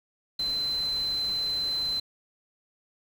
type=tone in noise; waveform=sine; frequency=4064 Hz; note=B7; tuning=49 cents sharp; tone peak=-26 dBFS; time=0.39-2 s; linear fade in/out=5 ms; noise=pink; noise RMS=-44 dBFS; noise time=0.39-2 s; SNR=+15 dB; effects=none